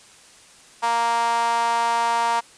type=tone with high-pass filter; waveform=sawtooth; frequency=233.1 Hz; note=A#3; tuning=in tune; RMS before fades=-21 dBFS; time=0.82-2.41 s; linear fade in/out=20 ms; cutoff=880 Hz; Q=5.9; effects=white hiss -49 dBFS RMS until 2.57 s + resampled to 22050 Hz